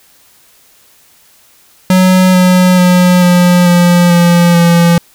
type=tone with pitch steps; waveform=square; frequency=185 / 182.56 / 180.15 / 177.77 / 175.43 / 173.11 / 170.83 Hz; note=F#3 / F#3 / F#3 / F3 / F3 / F3 / F3; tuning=0 / -23 / -46 / +31 / +8 / -15 / -38 cents; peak=-5 dBFS; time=1.9-4.98 s; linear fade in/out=2 ms; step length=440 ms; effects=white hiss -46 dBFS RMS until 5.14 s